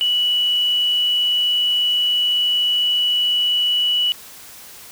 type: tone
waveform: sine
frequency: 2947 Hz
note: F#7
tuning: 8 cents flat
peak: -15 dBFS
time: 0.01-4.12 s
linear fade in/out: 0 ms
effects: white hiss -40 dBFS RMS until 4.91 s